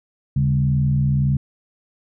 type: tone with frequency modulation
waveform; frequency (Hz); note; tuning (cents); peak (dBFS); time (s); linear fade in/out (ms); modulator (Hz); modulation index
sine; 137.8; C#3; -10; -15; 0.36-1.37; 5; 61.5; 0.72
effects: none